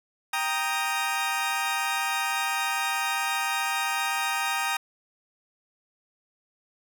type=chord; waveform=20% pulse; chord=Eb major; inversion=first; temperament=equal with one note detuned; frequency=787.2 / 932.3 / 1244.5 Hz; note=G5 / Bb5 / Eb6; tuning=+7 / 0 / 0 cents; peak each=-25 dBFS; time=0.33-4.77 s; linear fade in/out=5 ms; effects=none